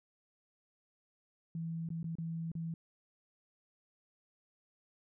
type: tone with dropouts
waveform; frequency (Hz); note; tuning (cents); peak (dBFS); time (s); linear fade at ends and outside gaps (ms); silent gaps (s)
sine; 164.6; E3; -2; -36; 1.55-2.74; 2; 1.889-1.903 / 2.03-2.042 / 2.154-2.184 / 2.517-2.552
effects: none

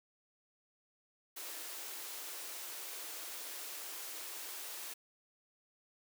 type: high-pass noise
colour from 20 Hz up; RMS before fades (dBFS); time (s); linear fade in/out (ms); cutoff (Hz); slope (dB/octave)
white; -45; 1.36-4.94; 10; 290; 96
effects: none

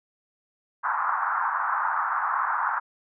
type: band-pass noise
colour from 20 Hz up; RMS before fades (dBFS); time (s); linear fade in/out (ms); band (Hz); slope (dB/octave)
pink; -26; 0.83-2.8; 20; 880 to 1500; 48
effects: none

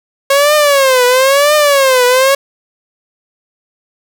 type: tone with vibrato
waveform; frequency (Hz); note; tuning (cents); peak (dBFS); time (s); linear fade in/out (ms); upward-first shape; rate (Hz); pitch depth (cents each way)
sawtooth; 546; C#5; -26; -3; 0.3-2.35; 5; triangle; 1; 190
effects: none

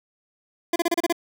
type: tone bursts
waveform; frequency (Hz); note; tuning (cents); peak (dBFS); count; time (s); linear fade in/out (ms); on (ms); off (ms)
25% pulse; 340.8; F4; -42; -15; 7; 0.73-1.126; 5; 30; 31
effects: 8-bit

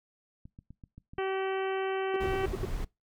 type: clicks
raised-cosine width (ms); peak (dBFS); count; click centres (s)
5; -35; 7; 0.455 / 0.589 / 0.706 / 0.838 / 0.98 / 1.135 / 1.183
type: harmonic tone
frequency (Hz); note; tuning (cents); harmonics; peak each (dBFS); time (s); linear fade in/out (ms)
383.4; G4; -38; 1 / 2 / 3 / 4 / 5 / 6 / 7 / 8; -30 / -36 / -40 / -42 / -44 / -46 / -47 / -48; 1.18-2.46; 5
type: tone bursts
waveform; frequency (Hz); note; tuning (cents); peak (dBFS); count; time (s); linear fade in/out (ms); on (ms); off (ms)
triangle; 374.7; F#4; +22; -27; 6; 2.14-2.652; 2; 22; 76
type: noise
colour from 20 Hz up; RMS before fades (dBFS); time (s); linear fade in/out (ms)
brown; -35; 2.2-2.85; 10
effects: noise-tail reverb RT60 0.2 s tail -22 dB re dry

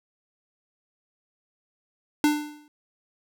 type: tone with exponential decay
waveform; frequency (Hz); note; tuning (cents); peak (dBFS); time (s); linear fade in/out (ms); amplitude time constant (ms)
square; 298; D4; +25; -16; 2.24-2.68; 1; 94
effects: none

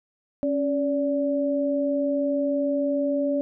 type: tone pair together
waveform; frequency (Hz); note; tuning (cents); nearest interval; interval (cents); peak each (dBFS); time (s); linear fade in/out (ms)
sine; 276.7 / 576.9; C#4 / D5; -3 / -31; octave + minor second; 1272; -24; 0.43-3.41; 0
effects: none

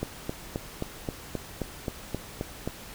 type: click train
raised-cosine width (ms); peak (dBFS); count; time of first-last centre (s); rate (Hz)
2; -16; 11; 0.03-2.676; 3.78
effects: pink hiss -44 dBFS RMS until 2.94 s

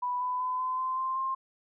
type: tone with pitch steps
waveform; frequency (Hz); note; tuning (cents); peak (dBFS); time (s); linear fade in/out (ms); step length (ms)
sine; 987.8 / 999.3 / 1010.9 / 1022.6 / 1034.5 / 1046.5 / 1058.7; B5 / B5 / B5 / C6 / C6 / C6 / C6; 0 / +20 / +40 / -40 / -20 / 0 / +20; -28; 0.02-1.35; 10; 190
effects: none

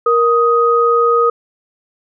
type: tone pair together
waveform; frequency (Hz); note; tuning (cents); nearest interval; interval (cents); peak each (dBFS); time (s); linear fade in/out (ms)
sine; 469.1 / 1251; A#4 / D#6; +11 / +9; octave + perfect fourth; 1698; -12; 0.06-1.3; 5
effects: none

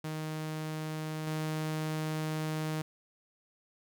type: tone with level steps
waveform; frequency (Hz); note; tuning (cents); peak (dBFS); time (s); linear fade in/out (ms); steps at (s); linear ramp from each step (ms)
sawtooth; 156; D#3; +5; -31 / -28; 0.04-2.82; 5; 1.27; 2
effects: none

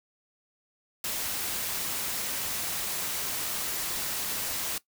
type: noise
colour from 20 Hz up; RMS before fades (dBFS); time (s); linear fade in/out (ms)
white; -32; 1.04-4.78; 2
effects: noise-tail reverb RT60 0.1 s tail -18 dB re dry

